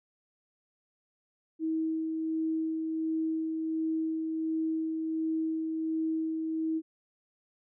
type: tone with tremolo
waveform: sine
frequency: 320 Hz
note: D#4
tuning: 49 cents sharp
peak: -27 dBFS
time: 1.59-6.82 s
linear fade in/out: 50 ms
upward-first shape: sine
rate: 1.4 Hz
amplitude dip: 30%
effects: none